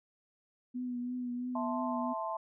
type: tone with vibrato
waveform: sine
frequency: 246.9 Hz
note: B3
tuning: in tune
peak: -34 dBFS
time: 0.74-2.14 s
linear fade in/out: 20 ms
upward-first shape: triangle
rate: 3 Hz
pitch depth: 33 cents each way
type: chord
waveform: sine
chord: A minor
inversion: second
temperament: equal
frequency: 659.3 / 880 / 1046.5 Hz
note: E5 / A5 / C6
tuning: 0 / 0 / 0 cents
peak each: -38 dBFS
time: 1.55-2.37 s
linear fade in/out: 5 ms
effects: none